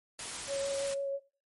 white noise, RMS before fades -39 dBFS, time 0.19-0.94 s, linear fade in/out 2 ms
sine tone with vibrato, 554 Hz, C#5, 1 cent flat, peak -31 dBFS, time 0.47-1.2 s, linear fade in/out 50 ms, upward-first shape triangle, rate 6 Hz, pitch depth 15 cents each way
effects noise-tail reverb RT60 0.4 s tail -18 dB re dry + MP3 48 kbps

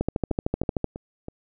two click trains, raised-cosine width 2 ms, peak -21 / -10 dBFS, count 4 / 12, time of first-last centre 0.31-1.284 / 0.01-0.843 s, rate 3.08 / 13.2 Hz, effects none

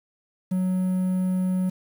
triangle tone with quantisation, 184.8 Hz, F#3, 2 cents flat, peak -19 dBFS, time 0.51-1.7 s, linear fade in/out 10 ms, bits 8, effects none

